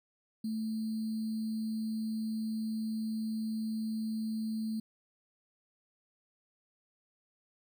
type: tone with sample-and-hold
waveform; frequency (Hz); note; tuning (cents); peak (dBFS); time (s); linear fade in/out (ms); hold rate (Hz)
sine; 220; A3; 0; -32; 0.44-4.8; 5; 4410
effects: none